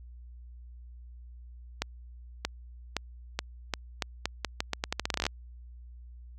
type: accelerating click train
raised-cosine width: 0.2 ms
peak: -11 dBFS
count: 22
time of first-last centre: 1.82-5.266 s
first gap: 630 ms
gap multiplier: 0.82
effects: added 60 Hz sine -45 dBFS peak until 6.38 s

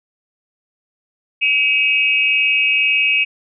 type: tone with amplitude modulation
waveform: sine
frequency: 2550 Hz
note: D#7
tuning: 42 cents sharp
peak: -8 dBFS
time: 1.41-3.25 s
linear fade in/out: 20 ms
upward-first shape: sine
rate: 258 Hz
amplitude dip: 100%
effects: none

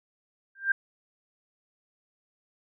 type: tone with exponential growth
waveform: sine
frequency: 1586 Hz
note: G6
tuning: 20 cents sharp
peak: -17 dBFS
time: 0.55-0.72 s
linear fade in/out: 5 ms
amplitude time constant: 36 ms
effects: none

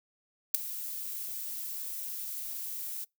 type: noise with ADSR envelope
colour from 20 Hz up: violet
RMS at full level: -19 dBFS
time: 0.54-3.05 s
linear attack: 9 ms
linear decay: 4 ms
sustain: -19 dB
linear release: 15 ms
effects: noise-tail reverb RT60 0.2 s tail -26 dB re dry

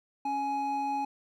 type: tone pair together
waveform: triangle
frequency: 277.2 / 836.7 Hz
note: C#4 / G#5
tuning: 0 / +13 cents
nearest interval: octave + perfect fifth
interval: 1913 cents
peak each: -35 / -27 dBFS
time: 0.25-1.05 s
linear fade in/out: 5 ms
effects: none

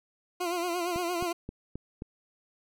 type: tone with vibrato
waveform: 20% pulse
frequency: 349.2 Hz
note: F4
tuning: in tune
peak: -24 dBFS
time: 0.4-1.33 s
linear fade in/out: 10 ms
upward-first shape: sine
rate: 8.7 Hz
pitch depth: 67 cents each way
type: click train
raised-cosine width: 3 ms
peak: -24 dBFS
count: 5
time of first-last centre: 0.96-2.021 s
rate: 3.77 Hz
effects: none

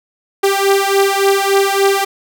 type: beating tone pair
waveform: sawtooth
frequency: 392 / 395.5 Hz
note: G4 / G4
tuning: 0 / +15 cents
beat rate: 3.5 Hz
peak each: -10 dBFS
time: 0.43-2.05 s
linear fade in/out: 10 ms
effects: none

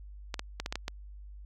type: clicks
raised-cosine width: 0.2 ms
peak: -16 dBFS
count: 7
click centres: 0.342 / 0.394 / 0.6 / 0.661 / 0.725 / 0.756 / 0.881 s
effects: added 50 Hz sine -44 dBFS peak until 1.45 s

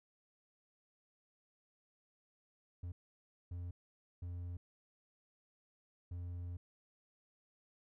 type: tone bursts at uneven times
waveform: triangle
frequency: 87.8 Hz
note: F2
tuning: 10 cents sharp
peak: -39 dBFS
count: 4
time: 2.83-2.92 / 3.51-3.71 / 4.22-4.57 / 6.11-6.57 s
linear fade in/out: 5 ms
effects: none

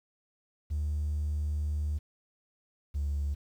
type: tone pair in turn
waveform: triangle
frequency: 75 / 71.72 Hz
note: D2 / D2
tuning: +37 / -40 cents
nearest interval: minor second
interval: 77 cents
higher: first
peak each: -25 dBFS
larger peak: neither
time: 0.7-1.99 / 2.94-3.35 s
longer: first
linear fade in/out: 20 ms
effects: tanh soft clip ceiling -25 dBFS + 10-bit

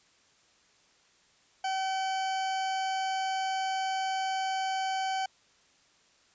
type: tone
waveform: 40% pulse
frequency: 764 Hz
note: G5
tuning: 45 cents flat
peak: -28 dBFS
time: 1.64-5.26 s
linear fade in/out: 5 ms
effects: white hiss -64 dBFS RMS until 6.34 s + resampled to 16000 Hz

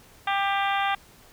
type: harmonic tone with a mistuned harmonic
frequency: 396.2 Hz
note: G4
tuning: 18 cents sharp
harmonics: 2 / 3 / 4 / 5 / 6 / 7 / 8 / 9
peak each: -25 / -29 / -31 / -33 / -35 / -36 / -37 / -38 dBFS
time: 0.27-0.95 s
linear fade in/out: 5 ms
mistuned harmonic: 8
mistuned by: +22 cents
effects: pink hiss -53 dBFS RMS until 1.32 s

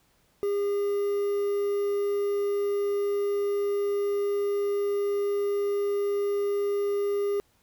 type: tone with quantisation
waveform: triangle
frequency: 404.9 Hz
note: G#4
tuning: 44 cents flat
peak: -22 dBFS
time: 0.43-7.4 s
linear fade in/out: 0 ms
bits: 8
effects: pink hiss -66 dBFS RMS until 7.62 s

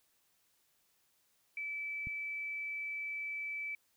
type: tone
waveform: sine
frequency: 2310 Hz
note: D7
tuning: 29 cents flat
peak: -37 dBFS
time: 1.57-3.75 s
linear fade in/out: 2 ms
type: click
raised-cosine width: 5 ms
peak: -33 dBFS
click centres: 2.071 s
effects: white hiss -74 dBFS RMS until 3.96 s

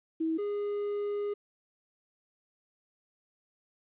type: tone pair in turn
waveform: sine / triangle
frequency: 322.4 / 410.6 Hz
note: E4 / G#4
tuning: -38 / -20 cents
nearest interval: major third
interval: 418 cents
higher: second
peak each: -27 / -28 dBFS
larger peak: first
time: 0.2-0.38 / 0.38-1.34 s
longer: second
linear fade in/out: 10 ms
effects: resampled to 8000 Hz + 11-bit

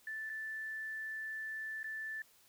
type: tone with dropouts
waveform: sine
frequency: 1758 Hz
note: A6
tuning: 2 cents flat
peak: -39 dBFS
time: 0.07-2.22 s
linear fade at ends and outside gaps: 2 ms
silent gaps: 0.294-0.298 / 1.831-1.842 s
effects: white hiss -66 dBFS RMS until 2.48 s

